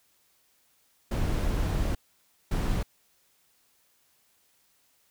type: noise bursts at uneven times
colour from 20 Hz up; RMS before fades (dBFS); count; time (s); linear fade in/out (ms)
brown; -27; 2; 1.11-1.95 / 2.51-2.83; 5
effects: white hiss -67 dBFS RMS until 5.1 s